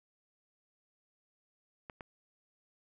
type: clicks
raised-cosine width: 0.5 ms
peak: -29 dBFS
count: 2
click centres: 1.898 / 2.008 s
effects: none